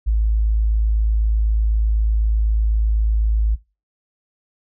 sine tone, 54 Hz, A1, 32 cents flat, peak -14 dBFS, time 0.06-3.56 s, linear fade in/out 20 ms, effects noise-tail reverb RT60 0.3 s tail -22 dB re dry

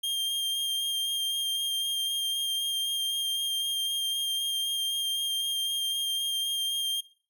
45% pulse tone with vibrato, 3201 Hz, G7, 36 cents sharp, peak -27 dBFS, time 0.03-7.01 s, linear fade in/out 10 ms, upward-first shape sine, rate 3.9 Hz, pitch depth 13 cents each way, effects noise-tail reverb RT60 0.4 s tail -19 dB re dry

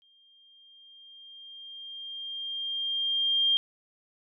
sine tone with exponential growth, 3200 Hz, G7, 35 cents sharp, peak -20 dBFS, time 0.02-3.57 s, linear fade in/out 0 ms, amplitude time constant 770 ms, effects none

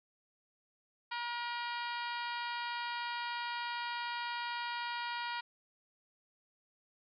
harmonic tone with a mistuned harmonic, 476.7 Hz, A#4, 39 cents sharp, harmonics 2 / 3 / 4 / 5 / 6 / 7 / 8 / 9 / 10, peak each -39 / -43 / -45 / -47 / -49 / -50 / -51 / -52 / -53 dBFS, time 1.11-5.41 s, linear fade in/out 10 ms, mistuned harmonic 7, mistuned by -49 cents, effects none

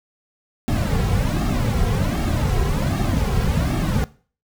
brown noise with flanger, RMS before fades -20 dBFS, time 0.68-4.04 s, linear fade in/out 0 ms, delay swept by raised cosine 2 to 3.4 ms, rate 1.3 Hz, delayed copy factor -0.8, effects noise-tail reverb RT60 0.4 s tail -19 dB re dry

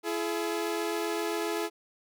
sawtooth tone pair together, 337.1 / 424.7 Hz, E4 / G#4, +39 / +39 cents, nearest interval major third, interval 400 cents, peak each -28 dBFS, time 0.03-1.7 s, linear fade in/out 50 ms, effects none

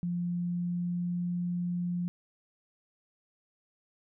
sine tone with pitch glide, 174.7 to 175.92 Hz, F3 to F3, +1 to +13 cents, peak -29 dBFS, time 0.03-2.08 s, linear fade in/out 0 ms, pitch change +12 cents, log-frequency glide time 0.16-1.32 s, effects none

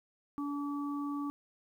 harmonic tone, 286.9 Hz, D4, 40 cents flat, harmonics 1 / 3 / 4, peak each -34 / -49 / -42 dBFS, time 0.38-1.3 s, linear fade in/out 0 ms, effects 11-bit

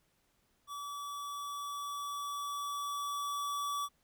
square tone with level ramp, 1148 Hz, D6, 40 cents flat, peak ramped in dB -41 to -34 dBFS, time 0.67-3.89 s, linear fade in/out 50 ms, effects pink hiss -74 dBFS RMS until 4.03 s

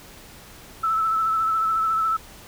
sine tone with vibrato, 1313 Hz, E6, 7 cents flat, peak -19 dBFS, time 0.83-2.17 s, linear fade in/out 10 ms, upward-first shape sine, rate 14 Hz, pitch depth 26 cents each way, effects pink hiss -45 dBFS RMS until 2.47 s

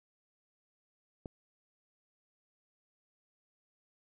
click, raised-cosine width 2 ms, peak -28 dBFS, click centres 1.258 s, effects none

